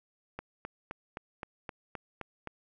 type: click train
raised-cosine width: 0.5 ms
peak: -23 dBFS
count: 9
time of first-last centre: 0.39-2.473 s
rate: 3.84 Hz
effects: none